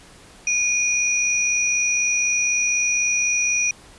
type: tone pair together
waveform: sine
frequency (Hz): 2446 / 5818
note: D#7 / F#8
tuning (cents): -30 / -30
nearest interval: octave + minor third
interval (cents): 1500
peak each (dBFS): -20 / -21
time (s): 0.47-3.71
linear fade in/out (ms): 2
effects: pink hiss -47 dBFS RMS until 3.98 s + resampled to 24000 Hz